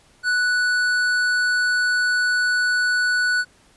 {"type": "tone with tanh clipping", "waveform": "triangle", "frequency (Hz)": 1480, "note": "F#6", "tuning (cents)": 0, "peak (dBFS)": -19, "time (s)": [0.23, 3.45], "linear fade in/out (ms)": 50, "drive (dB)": 16, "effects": ["pink hiss -55 dBFS RMS until 3.76 s", "resampled to 24000 Hz"]}